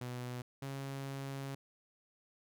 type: tone pair in turn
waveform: sawtooth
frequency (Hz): 123.9 / 136.9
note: B2 / C#3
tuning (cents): +6 / -21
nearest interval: major second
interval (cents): 173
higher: second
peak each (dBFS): -36 / -36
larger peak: neither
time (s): 0.01-0.42 / 0.62-1.55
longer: second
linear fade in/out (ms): 5
effects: none